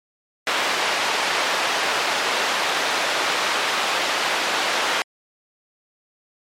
pink band-pass noise, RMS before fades -22 dBFS, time 0.47-5.02 s, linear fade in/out 0 ms, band 650 to 4200 Hz, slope 12 dB/octave, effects MP3 64 kbps

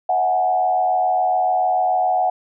sine tone with frequency modulation, 738 Hz, F#5, 5 cents flat, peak -15 dBFS, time 0.09-2.3 s, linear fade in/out 5 ms, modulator 87 Hz, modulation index 0.76, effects none

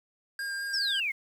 square tone with vibrato, 1609 Hz, G6, 45 cents sharp, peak -32 dBFS, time 0.39-1 s, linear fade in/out 2 ms, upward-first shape triangle, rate 4.8 Hz, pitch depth 12 cents each way
sine exponential sweep, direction down, 5690 to 2081 Hz, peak -27 dBFS, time 0.73-1.12 s, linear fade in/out 10 ms
effects low-pass 11000 Hz 12 dB/octave + 9-bit

